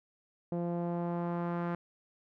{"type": "tone with low-pass filter sweep", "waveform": "sawtooth", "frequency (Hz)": 172.5, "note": "F3", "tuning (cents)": -21, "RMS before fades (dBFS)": -34, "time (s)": [0.52, 1.75], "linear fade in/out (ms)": 2, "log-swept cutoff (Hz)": [580, 1400], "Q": 1.5, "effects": []}